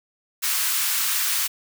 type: high-pass noise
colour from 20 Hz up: white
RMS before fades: -23 dBFS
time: 0.42-1.48 s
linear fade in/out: 20 ms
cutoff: 1100 Hz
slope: 24 dB/octave
effects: none